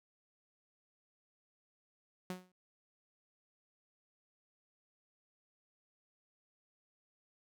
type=tone with exponential decay; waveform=sawtooth; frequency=183 Hz; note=F#3; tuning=19 cents flat; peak=-33 dBFS; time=2.3-2.52 s; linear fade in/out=2 ms; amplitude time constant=47 ms; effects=none